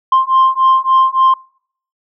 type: beating tone pair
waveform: sine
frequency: 1050 / 1053.5 Hz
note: C6 / C6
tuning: +6 / +12 cents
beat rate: 3.5 Hz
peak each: -10 dBFS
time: 0.12-1.34 s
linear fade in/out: 5 ms
effects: noise-tail reverb RT60 0.6 s tail -26 dB re dry + tanh soft clip ceiling -4 dBFS